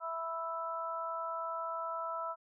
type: harmonic tone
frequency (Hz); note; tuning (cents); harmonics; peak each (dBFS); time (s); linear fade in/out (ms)
329.6; E4; 0; 2 / 3 / 4; -41 / -41 / -38; 0-2.36; 50
effects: none